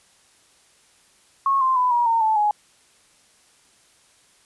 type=tone with pitch steps; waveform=sine; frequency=1093 / 1045.5 / 1000 / 956.5 / 914.9 / 875.1 / 837 Hz; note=C#6 / C6 / B5 / A#5 / A#5 / A5 / G#5; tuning=-25 / -2 / +21 / +44 / -33 / -10 / +13 cents; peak=-16 dBFS; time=1.46-2.51 s; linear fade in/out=2 ms; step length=150 ms; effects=white hiss -57 dBFS RMS until 4.45 s + resampled to 24000 Hz